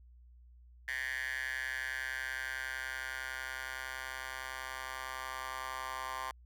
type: tone with high-pass filter sweep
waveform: 10% pulse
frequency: 130.81 Hz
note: C3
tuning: in tune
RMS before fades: -40 dBFS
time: 0.88-6.31 s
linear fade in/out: 2 ms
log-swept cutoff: 1800 to 1100 Hz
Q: 8
effects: added 60 Hz sine -55 dBFS peak until 6.45 s